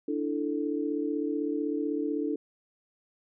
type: chord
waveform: sine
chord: D suspended second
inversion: none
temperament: equal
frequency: 293.7 / 329.6 / 440 Hz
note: D4 / E4 / A4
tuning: 0 / 0 / 0 cents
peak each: -30 / -33 / -33 dBFS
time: 0.08-2.36 s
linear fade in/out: 5 ms
effects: none